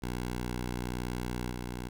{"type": "tone with level steps", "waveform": "10% pulse", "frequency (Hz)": 61.1, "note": "B1", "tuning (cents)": -18, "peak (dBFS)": [-25, -28], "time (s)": [0.02, 1.89], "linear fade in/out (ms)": 10, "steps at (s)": 1.5, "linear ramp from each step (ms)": 20, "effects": []}